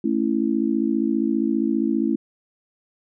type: chord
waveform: sine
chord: A major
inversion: none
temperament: just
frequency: 220 / 275 / 330 Hz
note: A3 / C#4 / E4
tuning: 0 / -14 / +2 cents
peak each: -23 dBFS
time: 0.04-2.16 s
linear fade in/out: 5 ms
effects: none